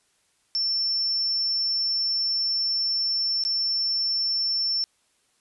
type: tone with dropouts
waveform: sine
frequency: 5390 Hz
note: E8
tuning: 38 cents sharp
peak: -22 dBFS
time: 0.55-4.84 s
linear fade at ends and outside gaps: 0 ms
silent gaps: 3.438-3.45 s
effects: white hiss -67 dBFS RMS until 5.4 s + resampled to 24000 Hz